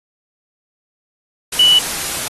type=tone in noise; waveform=sine; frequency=2960 Hz; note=F#7; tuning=in tune; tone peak=-7 dBFS; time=1.59-1.79 s; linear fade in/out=5 ms; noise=white; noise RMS=-22 dBFS; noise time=1.52-2.28 s; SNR=+12 dB; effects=AAC 32 kbps